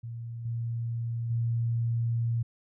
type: tone with level steps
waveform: sine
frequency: 116.54 Hz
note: A#2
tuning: in tune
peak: -35 / -29 / -25 dBFS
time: 0.03-2.43 s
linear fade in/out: 10 ms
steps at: 0.45 / 1.3 s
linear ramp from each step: 5 ms
effects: none